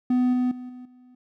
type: tone with level steps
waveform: triangle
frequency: 250 Hz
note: B3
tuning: 21 cents sharp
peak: -16 / -18 / -32 / -36 / -47 dBFS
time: 0.1-1.15 s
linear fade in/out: 5 ms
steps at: 0.33 / 0.51 / 0.69 / 0.85 s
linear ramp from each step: 5 ms
effects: none